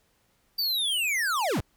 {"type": "linear sweep", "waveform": "square", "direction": "down", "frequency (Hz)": [4699, 41.86], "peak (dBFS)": -25, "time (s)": [0.58, 1.61], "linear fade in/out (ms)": 10, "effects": ["pink hiss -68 dBFS RMS until 1.76 s"]}